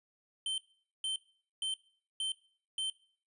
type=tone bursts; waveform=square; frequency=3100 Hz; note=G7; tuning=20 cents flat; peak=-33 dBFS; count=5; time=0.46-2.9 s; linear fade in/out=2 ms; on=120 ms; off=460 ms; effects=noise-tail reverb RT60 0.5 s tail -20 dB re dry + resampled to 24000 Hz